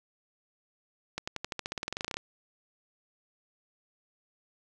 accelerating click train, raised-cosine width 0.2 ms, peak -16 dBFS, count 19, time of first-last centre 1.18-2.17 s, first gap 95 ms, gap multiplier 0.93, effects none

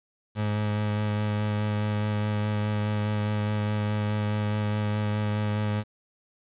30% pulse tone with vibrato, 105.2 Hz, G#2, 23 cents sharp, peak -22 dBFS, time 0.35-5.84 s, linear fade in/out 50 ms, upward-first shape sine, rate 4.8 Hz, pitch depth 13 cents each way, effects resampled to 8000 Hz + 9-bit

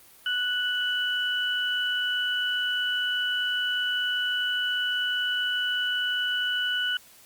sine tone pair together, 1479 / 2967 Hz, F#6 / F#7, -1 / +4 cents, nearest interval octave, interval 1205 cents, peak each -27 dBFS, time 0.26-6.97 s, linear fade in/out 2 ms, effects white hiss -53 dBFS RMS until 7.25 s + Opus 32 kbps

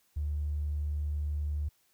triangle tone with tanh clipping, 74.1 Hz, D2, 16 cents sharp, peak -29 dBFS, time 0.16-1.69 s, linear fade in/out 10 ms, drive 2 dB, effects white hiss -70 dBFS RMS until 1.93 s

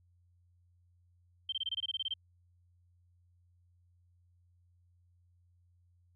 sine tone bursts, 3136 Hz, G7, in tune, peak -32 dBFS, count 12, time 1.49-2.139 s, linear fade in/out 5 ms, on 33 ms, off 23 ms, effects added 88 Hz sine -65 dBFS peak until 6.15 s

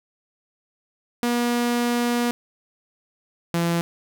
sawtooth tone pair in turn, 240 / 169.71 Hz, B3 / F3, -49 / -49 cents, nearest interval tritone, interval 600 cents, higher first, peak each -16 dBFS, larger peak neither, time 1.23-2.31 / 3.54-3.81 s, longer first, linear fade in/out 0 ms, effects none

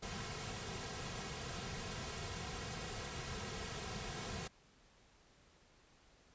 pink noise with comb filter, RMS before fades -44 dBFS, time 0.02-4.48 s, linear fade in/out 10 ms, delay 3.4 ms, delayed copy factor -0.6, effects pink hiss -67 dBFS RMS until 6.34 s + resampled to 16000 Hz

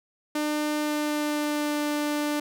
sawtooth tone with pitch glide, 300 to 295.9 Hz, D4 to D4, +37 to +13 cents, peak -21 dBFS, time 0.35-2.4 s, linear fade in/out 5 ms, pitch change -24 cents, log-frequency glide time 0.8-1.81 s, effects none

